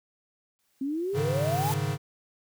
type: noise with exponential growth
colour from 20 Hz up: white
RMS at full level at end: -35 dBFS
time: 0.59-1.74 s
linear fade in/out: 0 ms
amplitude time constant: 250 ms
type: exponential sweep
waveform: sine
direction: up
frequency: 261.6 to 880 Hz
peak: -27 dBFS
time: 0.81-1.72 s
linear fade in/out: 5 ms
type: chord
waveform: square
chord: Ab suspended fourth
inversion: none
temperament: equal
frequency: 103.83 / 138.59 / 155.56 Hz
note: Ab2 / Db3 / Eb3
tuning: 0 / 0 / 0 cents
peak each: -33 / -30 / -33 dBFS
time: 1.13-1.98 s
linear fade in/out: 50 ms
effects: none